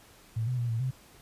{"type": "tone with pitch steps", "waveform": "sine", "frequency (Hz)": [112, 125.7, 119.6, 113.8, 129.9], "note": ["A2", "B2", "A#2", "A#2", "C3"], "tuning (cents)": [31, 31, 45, -41, -12], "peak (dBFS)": -27, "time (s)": [0.36, 0.91], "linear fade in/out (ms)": 10, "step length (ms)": 110, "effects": ["pink hiss -56 dBFS RMS until 1.21 s", "resampled to 32000 Hz"]}